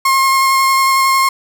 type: tone with vibrato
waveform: 35% pulse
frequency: 1072 Hz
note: C6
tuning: 42 cents sharp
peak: -8 dBFS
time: 0.05-1.29 s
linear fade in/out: 5 ms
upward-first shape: square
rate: 11 Hz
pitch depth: 10 cents each way
effects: none